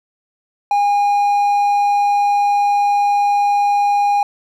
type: tone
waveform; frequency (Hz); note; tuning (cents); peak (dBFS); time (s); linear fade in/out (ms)
triangle; 815; G#5; -33; -10; 0.71-4.23; 2
effects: none